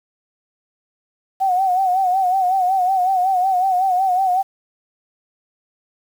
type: tone with vibrato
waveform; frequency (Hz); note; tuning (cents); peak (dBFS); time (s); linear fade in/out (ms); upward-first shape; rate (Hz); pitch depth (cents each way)
sine; 747; F#5; +16; -14; 1.4-4.43; 20; sine; 5.4; 74
effects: 7-bit